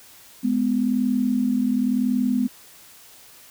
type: tone pair together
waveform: sine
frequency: 210.3 / 251.2 Hz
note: G#3 / B3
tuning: +22 / +30 cents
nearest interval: minor third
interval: 308 cents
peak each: -23 / -20 dBFS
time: 0.43-2.48 s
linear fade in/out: 20 ms
effects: white hiss -48 dBFS RMS until 3.5 s